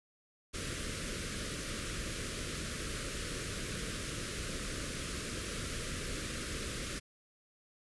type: band-stop noise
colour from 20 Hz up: pink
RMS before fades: -39 dBFS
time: 0.53-7 s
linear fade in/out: 20 ms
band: 580 to 1200 Hz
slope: 48 dB/octave
effects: resampled to 24000 Hz